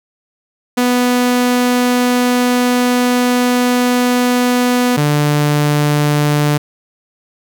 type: tone pair in turn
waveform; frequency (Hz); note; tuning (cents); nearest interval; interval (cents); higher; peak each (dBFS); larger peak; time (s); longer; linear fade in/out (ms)
sawtooth; 246.9 / 147.66; B3 / D3; 0 / +10; major sixth; 890; first; -7; neither; 0.77-4.97 / 4.97-6.58; first; 10
effects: none